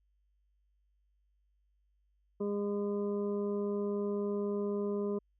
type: harmonic tone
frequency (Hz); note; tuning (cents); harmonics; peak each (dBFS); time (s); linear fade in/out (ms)
203.8; G#3; -32; 1 / 2 / 3 / 5 / 6; -35 / -33 / -45 / -49 / -55; 2.4-5.19; 10
effects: added 50 Hz sine -70 dBFS peak until 5.39 s